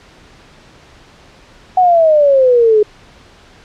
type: exponential sweep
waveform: sine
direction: down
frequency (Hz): 751 to 415.3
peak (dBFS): -6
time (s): 1.77-2.83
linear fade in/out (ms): 5
effects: pink hiss -43 dBFS RMS until 3.64 s + low-pass 5000 Hz 12 dB/octave